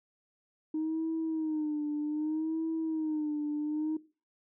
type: tone with vibrato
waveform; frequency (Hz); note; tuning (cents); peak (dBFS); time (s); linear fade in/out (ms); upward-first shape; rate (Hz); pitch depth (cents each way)
sine; 310; D#4; -6; -28; 0.74-3.97; 5; sine; 0.64; 75
effects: noise-tail reverb RT60 0.3 s tail -17 dB re dry + tanh soft clip ceiling -26 dBFS